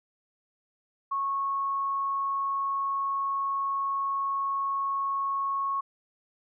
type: tone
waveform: sine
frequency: 1100 Hz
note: C#6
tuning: 14 cents flat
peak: -26 dBFS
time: 1.11-5.81 s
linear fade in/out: 10 ms
effects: none